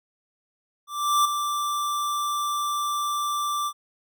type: tone with ADSR envelope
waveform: square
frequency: 1174.7 Hz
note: D6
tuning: in tune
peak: -17 dBFS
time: 0.87-3.73 s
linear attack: 380 ms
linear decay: 6 ms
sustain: -8 dB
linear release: 62 ms
effects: none